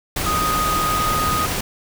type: tone in noise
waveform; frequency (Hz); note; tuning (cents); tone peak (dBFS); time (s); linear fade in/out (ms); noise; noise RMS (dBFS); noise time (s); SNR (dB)
sine; 1244.5; D#6; 0; -19; 0.26-1.46; 5; pink; -23; 0.16-1.61; +1
effects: none